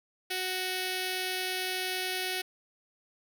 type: tone with notch filter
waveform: 5% pulse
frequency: 370.8 Hz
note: F#4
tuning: 4 cents sharp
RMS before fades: -33 dBFS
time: 0.3-2.42 s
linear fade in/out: 10 ms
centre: 1100 Hz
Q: 1.9
effects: none